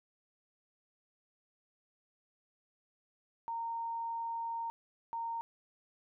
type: tone bursts at uneven times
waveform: sine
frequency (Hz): 922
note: A#5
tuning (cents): -19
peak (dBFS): -35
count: 2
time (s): 3.48-4.7 / 5.13-5.41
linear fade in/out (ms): 0
effects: none